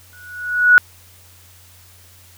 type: tone with exponential growth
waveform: sine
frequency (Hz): 1466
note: F#6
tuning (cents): -16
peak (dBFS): -3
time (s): 0.13-0.78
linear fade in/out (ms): 0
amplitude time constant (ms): 140
effects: added 90 Hz sine -48 dBFS peak until 2.37 s + white hiss -48 dBFS RMS until 2.37 s